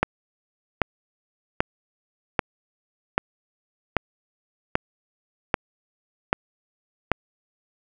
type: click train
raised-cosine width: 0.5 ms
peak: -3 dBFS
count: 10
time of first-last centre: 0.03-7.117 s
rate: 1.27 Hz
effects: none